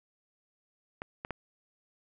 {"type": "clicks", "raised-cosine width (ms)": 0.5, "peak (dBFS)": [-22, -22, -20], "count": 3, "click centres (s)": [1.019, 1.249, 1.307], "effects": []}